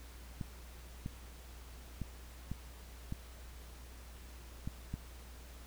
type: clicks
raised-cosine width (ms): 5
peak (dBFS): -26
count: 7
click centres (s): 0.412 / 1.061 / 2.017 / 2.516 / 3.124 / 4.675 / 4.94
effects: added 60 Hz sine -50 dBFS peak until 5.66 s + pink hiss -57 dBFS RMS until 5.66 s